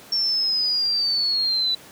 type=linear sweep; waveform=sine; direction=down; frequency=5460 to 3951 Hz; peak=-19 dBFS; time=0.12-1.75 s; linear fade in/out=5 ms; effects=pink hiss -45 dBFS RMS until 1.91 s + high-pass 150 Hz 12 dB/octave